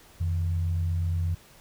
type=tone pair together; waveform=sine; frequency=87.31 / 155.56 Hz; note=F2 / D#3; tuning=0 / 0 cents; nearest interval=minor seventh; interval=1000 cents; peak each=-24 / -36 dBFS; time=0.2-1.35 s; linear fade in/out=10 ms; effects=pink hiss -54 dBFS RMS until 1.6 s